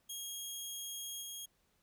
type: tone with level steps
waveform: 15% pulse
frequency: 3267 Hz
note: G#7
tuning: 29 cents flat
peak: -34 / -36 dBFS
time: 0.09-1.46 s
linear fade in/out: 10 ms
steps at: 1.21 s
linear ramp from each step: 20 ms
effects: pink hiss -75 dBFS RMS until 1.82 s